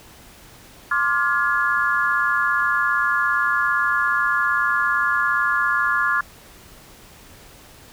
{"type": "chord", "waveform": "sine", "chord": "D half-diminished seventh", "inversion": "third", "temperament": "just", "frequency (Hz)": [1057.2, 1174.7, 1409.6, 1691.5], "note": ["C6", "D6", "F6", "Ab6"], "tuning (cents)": [18, 0, 16, 31], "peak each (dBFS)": [-25, -24, -21, -22], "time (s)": [0.91, 6.21], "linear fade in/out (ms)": 5, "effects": ["pink hiss -46 dBFS RMS until 7.92 s"]}